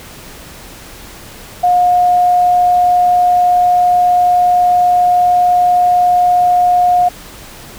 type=tone; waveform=sine; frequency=716 Hz; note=F5; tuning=43 cents sharp; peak=-7 dBFS; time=1.63-7.09 s; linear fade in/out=10 ms; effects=pink hiss -34 dBFS RMS until 7.78 s